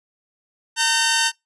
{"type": "tone pair together", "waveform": "10% pulse", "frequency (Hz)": [913, 1535.5], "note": ["A#5", "G6"], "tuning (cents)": [-36, -36], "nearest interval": "major sixth", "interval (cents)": 900, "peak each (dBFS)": -11, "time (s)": [0.76, 1.32], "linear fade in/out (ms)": 50, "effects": ["noise-tail reverb RT60 0.2 s tail -25 dB re dry", "resampled to 24000 Hz"]}